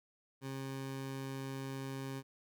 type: tone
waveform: 20% pulse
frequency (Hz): 134.7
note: C#3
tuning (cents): -49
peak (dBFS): -35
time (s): 0.41-2.23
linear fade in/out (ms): 50
effects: none